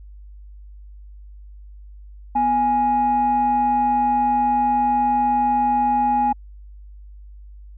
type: tone pair together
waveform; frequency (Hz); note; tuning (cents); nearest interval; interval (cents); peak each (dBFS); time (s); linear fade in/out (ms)
sine; 246.9 / 830.6; B3 / G#5; 0 / 0; octave + major sixth; 2100; -23 / -15; 2.35-6.33; 10
effects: tanh soft clip ceiling -11 dBFS + added 50 Hz sine -38 dBFS peak until 7.77 s